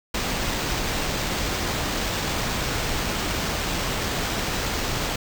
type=noise with sample-and-hold; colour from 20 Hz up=pink; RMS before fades=-26 dBFS; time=0.14-5.16 s; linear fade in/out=5 ms; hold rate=11025 Hz; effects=none